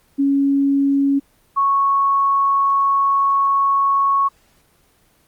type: tone pair in turn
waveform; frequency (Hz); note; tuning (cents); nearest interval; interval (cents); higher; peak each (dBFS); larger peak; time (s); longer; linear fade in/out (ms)
sine; 277.8 / 1105.4; C#4 / C#6; +4 / -5; 2 octaves; 2391; second; -13; neither; 0.18-1.2 / 1.56-4.29; second; 20
effects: pink hiss -57 dBFS RMS until 5.27 s + Opus 24 kbps